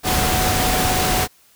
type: tone in noise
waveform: sine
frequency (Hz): 740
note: F#5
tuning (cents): 0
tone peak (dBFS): -23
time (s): 0.03-1.28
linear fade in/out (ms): 50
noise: pink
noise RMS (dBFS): -19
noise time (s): 0.03-1.28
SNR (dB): -7
effects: white hiss -54 dBFS RMS until 1.55 s